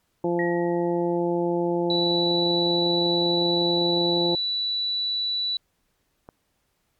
harmonic tone, 172.8 Hz, F3, 18 cents flat, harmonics 1 / 2 / 3 / 4 / 5, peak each -29 / -23 / -28 / -34 / -32 dBFS, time 0.24-4.35 s, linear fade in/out 2 ms
sine tone with exponential decay, 1900 Hz, A#6, 33 cents sharp, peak -26 dBFS, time 0.39-1.18 s, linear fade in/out 2 ms, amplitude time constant 170 ms
sine tone, 3951 Hz, B7, in tune, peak -23 dBFS, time 1.9-5.57 s, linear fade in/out 2 ms
click, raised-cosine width 1 ms, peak -27 dBFS, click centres 6.289 s
effects pink hiss -71 dBFS RMS until 6.99 s + MP3 96 kbps

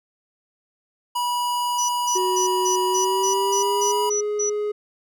square tone, 973 Hz, B5, 26 cents flat, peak -22 dBFS, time 1.15-4.1 s, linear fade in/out 10 ms
sine tone bursts, 5910 Hz, F#8, 3 cents flat, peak -22 dBFS, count 10, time 1.78-4.5 s, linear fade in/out 10 ms, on 110 ms, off 180 ms
triangle tone with pitch glide, 370.3 to 418.1 Hz, F#4 to G#4, +1 to +12 cents, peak -20 dBFS, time 2.15-4.72 s, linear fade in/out 10 ms, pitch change +211 cents, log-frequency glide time 2.87-4.06 s
effects none

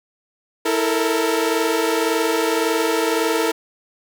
sawtooth tone cluster, 326.5 / 441.3 / 463.1 Hz, E4 / A4 / A#4, -17 / +5 / -11 cents, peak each -18 dBFS, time 0.65-3.52 s, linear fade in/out 10 ms, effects none

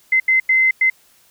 sine tone bursts at uneven times, 2062 Hz, C7, 26 cents flat, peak -11 dBFS, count 4, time 0.12-0.2 / 0.28-0.4 / 0.49-0.71 / 0.81-0.9 s, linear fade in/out 5 ms, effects white hiss -54 dBFS RMS until 1.3 s

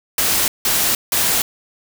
white noise bursts, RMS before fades -17 dBFS, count 3, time 0.18-1.42 s, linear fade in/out 2 ms, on 300 ms, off 170 ms, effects none

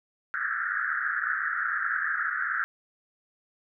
white band-pass noise, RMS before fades -29 dBFS, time 0.34-2.64 s, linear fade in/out 0 ms, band 1300 to 1800 Hz, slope 96 dB/octave, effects none

